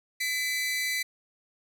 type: tone pair together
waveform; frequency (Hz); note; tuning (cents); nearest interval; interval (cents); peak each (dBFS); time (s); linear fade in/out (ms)
sawtooth; 2007 / 2310; B6 / D7; +27 / -29; major second; 244; -25 / -30; 0.2-1.03; 10
effects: none